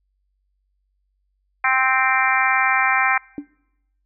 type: harmonic tone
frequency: 261.6 Hz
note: C4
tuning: in tune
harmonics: 3 / 4 / 5 / 6 / 7 / 8 / 9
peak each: -23 / -23 / -23 / -23 / -23 / -23 / -23 dBFS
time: 1.64-3.18 s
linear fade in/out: 5 ms
type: tone with exponential decay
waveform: sine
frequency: 289.1 Hz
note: D4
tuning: 27 cents flat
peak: -21 dBFS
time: 3.38-3.48 s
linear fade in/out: 1 ms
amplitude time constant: 21 ms
effects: noise-tail reverb RT60 0.9 s tail -26 dB re dry + added 48 Hz sine -66 dBFS peak until 4.05 s